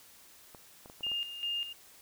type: clicks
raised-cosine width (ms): 1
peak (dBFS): -35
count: 6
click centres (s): 0.548 / 0.859 / 0.899 / 1.008 / 1.067 / 1.117
type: tone with tremolo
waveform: sine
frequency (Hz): 2820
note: F7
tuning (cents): +16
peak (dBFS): -31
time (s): 1.03-1.73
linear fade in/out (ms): 5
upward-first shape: square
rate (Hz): 2.5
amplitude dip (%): 65
effects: white hiss -57 dBFS RMS until 2.01 s